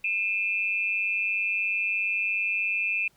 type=tone pair together; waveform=sine; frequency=2434 / 2631 Hz; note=D#7 / E7; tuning=-39 / -4 cents; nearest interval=minor second; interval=135 cents; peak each=-27 dBFS; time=0.04-3.08 s; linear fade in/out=5 ms; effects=pink hiss -64 dBFS RMS until 3.16 s